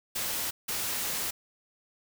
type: noise bursts at uneven times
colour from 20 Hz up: white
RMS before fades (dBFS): -32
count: 2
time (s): 0.15-0.51 / 0.68-1.31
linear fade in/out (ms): 10
effects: none